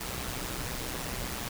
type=noise with amplitude modulation; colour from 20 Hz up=pink; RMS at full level=-33 dBFS; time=0-1.49 s; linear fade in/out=10 ms; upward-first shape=sine; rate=124 Hz; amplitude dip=60%; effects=none